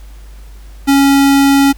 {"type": "tone", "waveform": "square", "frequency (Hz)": 277.2, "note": "C#4", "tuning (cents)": 0, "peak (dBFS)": -7, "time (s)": [0.87, 1.73], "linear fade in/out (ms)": 20, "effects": ["added 50 Hz sine -31 dBFS peak until 1.77 s", "pink hiss -46 dBFS RMS until 1.77 s"]}